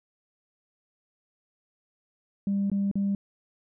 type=tone with dropouts; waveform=sine; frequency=198.9 Hz; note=G3; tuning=25 cents sharp; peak=-22 dBFS; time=2.47-3.15 s; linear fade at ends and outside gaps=2 ms; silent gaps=2.7-2.716 / 2.914-2.955 s; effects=tanh soft clip ceiling -20 dBFS